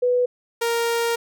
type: tone pair in turn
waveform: sine / sawtooth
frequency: 493.9 / 466.2 Hz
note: B4 / A#4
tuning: 0 / 0 cents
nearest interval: minor second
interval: 100 cents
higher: first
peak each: -16 dBFS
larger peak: neither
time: 0.02-0.26 / 0.61-1.16 s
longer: second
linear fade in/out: 10 ms
effects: none